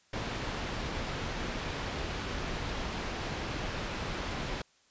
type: low-pass noise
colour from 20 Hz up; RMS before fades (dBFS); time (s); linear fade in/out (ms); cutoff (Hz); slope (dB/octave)
pink; -36; 0.13-4.62; 5; 4200; 12
effects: white hiss -66 dBFS RMS until 4.9 s + resampled to 16000 Hz